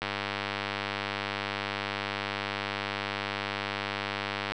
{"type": "click train", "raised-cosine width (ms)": 0.3, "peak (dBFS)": -14, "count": 451, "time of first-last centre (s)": [0.02, 4.52], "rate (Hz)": 100, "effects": []}